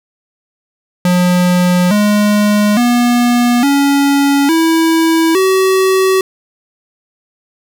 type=tone with pitch steps; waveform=square; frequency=179 / 208 / 241.7 / 280.9 / 326.4 / 379.3 Hz; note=F3 / G#3 / B3 / C#4 / E4 / F#4; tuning=+43 / +3 / -37 / +23 / -17 / +43 cents; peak=-9 dBFS; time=1.05-6.21 s; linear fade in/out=2 ms; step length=860 ms; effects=none